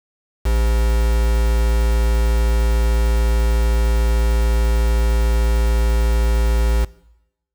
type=tone with quantisation; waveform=triangle; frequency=56.8 Hz; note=A#1; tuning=44 cents flat; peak=-12 dBFS; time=0.45-6.85 s; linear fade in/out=10 ms; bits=4; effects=noise-tail reverb RT60 0.9 s tail -21 dB re dry